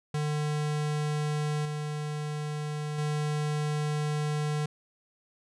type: tone with level steps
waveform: square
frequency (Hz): 150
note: D3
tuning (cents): +37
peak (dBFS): -28 / -32 / -28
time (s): 0.14-4.66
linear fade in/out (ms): 5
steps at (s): 1.65 / 2.98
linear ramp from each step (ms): 5
effects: resampled to 24000 Hz